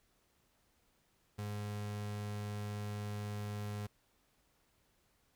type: tone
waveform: 35% pulse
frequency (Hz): 103.83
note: G#2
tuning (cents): 0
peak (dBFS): -37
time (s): 1.38-3.87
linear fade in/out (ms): 10
effects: pink hiss -74 dBFS RMS until 5.35 s